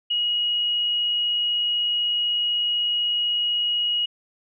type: tone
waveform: sine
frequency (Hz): 2896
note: F#7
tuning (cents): -38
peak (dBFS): -20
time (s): 0.1-4.06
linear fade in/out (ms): 10
effects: none